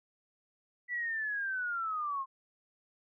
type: linear sweep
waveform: sine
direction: down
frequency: 1976 to 1051 Hz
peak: -32 dBFS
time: 0.88-2.26 s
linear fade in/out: 50 ms
effects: none